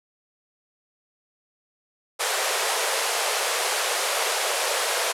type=band-pass noise; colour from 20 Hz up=pink; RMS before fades=-25 dBFS; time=2.19-5.13 s; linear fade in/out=20 ms; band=440 to 12000 Hz; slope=48 dB/octave; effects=none